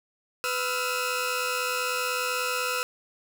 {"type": "tone cluster", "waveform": "sawtooth", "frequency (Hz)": [499.9, 1308, 1398, 2540], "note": ["B4", "E6", "F6", "D#7"], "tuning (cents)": [21, -14, 1, 35], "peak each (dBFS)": [-28, -28, -28, -30], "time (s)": [0.44, 2.83], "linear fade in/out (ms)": 0, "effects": []}